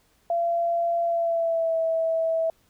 sine tone with pitch glide, 682 to 652.7 Hz, F5 to E5, -41 to -17 cents, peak -21 dBFS, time 0.3-2.5 s, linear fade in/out 2 ms, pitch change -76 cents, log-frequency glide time 1.04-1.77 s, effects pink hiss -64 dBFS RMS until 2.69 s

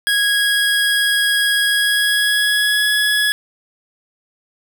25% pulse tone with pitch glide, 1653 to 1684.8 Hz, G#6 to G#6, -9 to +24 cents, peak -10 dBFS, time 0.07-3.32 s, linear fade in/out 0 ms, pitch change +33 cents, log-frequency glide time 1.64-2.89 s, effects none

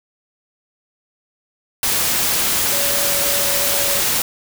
sine tone in noise, 567 Hz, C#5, 39 cents sharp, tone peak -26 dBFS, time 2.72-4 s, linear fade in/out 2 ms, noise white, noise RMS -18 dBFS, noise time 1.83-4.22 s, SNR -11 dB, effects none

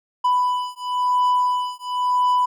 triangle beating tone pair, 993 / 993.97 Hz, B5 / B5, +9 / +11 cents, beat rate 0.97 Hz, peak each -19 dBFS, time 0.24-2.46 s, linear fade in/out 10 ms, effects none

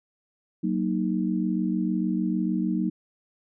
sine chord, D# minor, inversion first, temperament just, 186.68 / 233.3 / 311.1 Hz, F#3 / A#3 / D#4, +16 / +2 / 0 cents, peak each -26 / -28 / -28 dBFS, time 0.63-2.9 s, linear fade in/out 10 ms, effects none

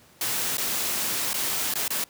white noise with dropouts, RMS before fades -27 dBFS, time 0.21-2.04 s, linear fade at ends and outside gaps 2 ms, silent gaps 0.571-0.581 / 1.332-1.341 / 1.739-1.755 / 1.88-1.904 s, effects pink hiss -55 dBFS RMS until 2.09 s + high-pass 100 Hz 12 dB/octave

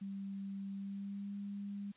sine tone with pitch glide, 196.5 to 201.3 Hz, G3 to G3, +4 to +46 cents, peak -40 dBFS, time 0.01-1.92 s, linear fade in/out 10 ms, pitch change +42 cents, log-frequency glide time 0.73-1.36 s, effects white hiss -67 dBFS RMS until 1.96 s + resampled to 8000 Hz

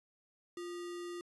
sine tone with sample-and-hold, 349.2 Hz, F4, in tune, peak -40 dBFS, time 0.57-1.21 s, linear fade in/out 2 ms, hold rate 1575 Hz, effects resampled to 24000 Hz

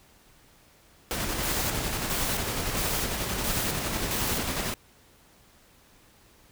pink noise with tremolo, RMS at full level -29 dBFS, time 1.11-4.74 s, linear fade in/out 0 ms, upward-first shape square, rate 11 Hz, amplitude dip 25%
white noise bursts, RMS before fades -32 dBFS, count 5, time 1.43-4.38 s, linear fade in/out 0 ms, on 270 ms, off 400 ms
effects pink hiss -58 dBFS RMS until 6.51 s

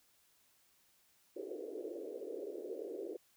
pink band-pass noise, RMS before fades -44 dBFS, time 1.36-3.17 s, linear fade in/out 10 ms, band 340 to 520 Hz, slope 48 dB/octave, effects white hiss -71 dBFS RMS until 3.36 s

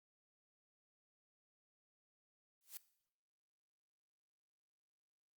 blue noise with exponential growth, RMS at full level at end -44 dBFS, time 2.61-2.77 s, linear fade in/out 0 ms, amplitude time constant 33 ms, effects noise-tail reverb RT60 0.7 s tail -18 dB re dry + Opus 48 kbps

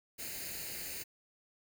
white noise with comb filter, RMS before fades -42 dBFS, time 0.18-1.04 s, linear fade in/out 20 ms, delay 0.44 ms, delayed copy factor +0.7, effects none

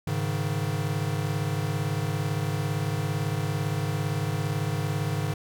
square chord, Ab suspended fourth, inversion none, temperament equal with one note detuned, 103.83 / 138.59 / 156.37 Hz, Ab2 / Db3 / Eb3, 0 / 0 / +9 cents, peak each -31 dBFS, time 0.07-5.34 s, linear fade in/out 5 ms, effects none

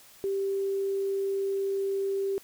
sine tone, 392 Hz, G4, in tune, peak -26 dBFS, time 0.24-2.38 s, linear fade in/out 0 ms, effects white hiss -54 dBFS RMS until 2.43 s

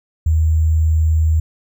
sine tone with sample-and-hold, 79.4 Hz, D#2, 36 cents sharp, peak -11 dBFS, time 0.26-1.4 s, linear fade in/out 5 ms, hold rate 7350 Hz, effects none

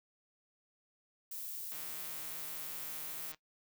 violet noise, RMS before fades -43 dBFS, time 1.31-3.32 s, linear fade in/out 5 ms
click train, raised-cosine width 0.2 ms, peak -34 dBFS, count 253, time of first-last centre 1.72-3.346 s, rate 155 Hz
effects noise-tail reverb RT60 0.1 s tail -18 dB re dry

